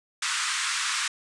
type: band-pass noise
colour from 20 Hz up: pink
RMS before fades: -28 dBFS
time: 0.22-1.08 s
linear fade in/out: 5 ms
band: 1100 to 9400 Hz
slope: 48 dB/octave
effects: resampled to 24000 Hz